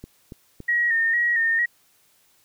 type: click train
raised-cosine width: 3 ms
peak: -24 dBFS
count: 3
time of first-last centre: 0.04-0.603 s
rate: 3.55 Hz
type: tone with vibrato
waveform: sine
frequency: 1864.7 Hz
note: A#6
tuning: in tune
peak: -18 dBFS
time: 0.68-1.66 s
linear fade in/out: 10 ms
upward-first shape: square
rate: 2.2 Hz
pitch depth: 36 cents each way
effects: white hiss -61 dBFS RMS until 2.44 s